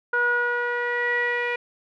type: tone with low-pass filter sweep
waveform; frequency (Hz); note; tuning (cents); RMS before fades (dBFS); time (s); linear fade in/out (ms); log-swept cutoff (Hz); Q
sawtooth; 482.9; B4; -39; -24; 0.13-1.56; 5; 1400 to 2200; 8.7
effects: none